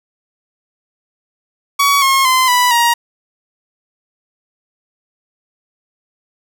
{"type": "tone with pitch steps", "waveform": "sawtooth", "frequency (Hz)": [1128, 1078.9, 1032, 987.1, 944.2], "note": ["C#6", "C#6", "C6", "B5", "A#5"], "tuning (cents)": [30, -47, -24, -1, 22], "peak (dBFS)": -6, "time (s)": [1.79, 2.94], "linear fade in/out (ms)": 10, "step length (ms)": 230, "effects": []}